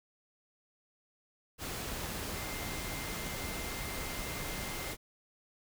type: tone in noise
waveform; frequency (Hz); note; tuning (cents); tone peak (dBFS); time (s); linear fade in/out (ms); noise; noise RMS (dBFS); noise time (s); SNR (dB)
sine; 2093; C7; 0; -47; 2.33-4.95; 50; pink; -39; 1.58-4.97; -11
effects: none